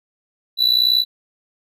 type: tone with amplitude modulation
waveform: triangle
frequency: 3965 Hz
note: B7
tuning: 6 cents sharp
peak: -8 dBFS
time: 0.57-1.05 s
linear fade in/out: 50 ms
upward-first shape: sine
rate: 60.7 Hz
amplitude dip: 80%
effects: none